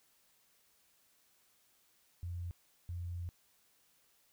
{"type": "tone bursts at uneven times", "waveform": "sine", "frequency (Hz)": 87.31, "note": "F2", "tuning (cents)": 0, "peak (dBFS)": -38, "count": 2, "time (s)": [[2.23, 2.51], [2.89, 3.29]], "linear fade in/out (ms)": 0, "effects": ["white hiss -71 dBFS RMS until 4.32 s"]}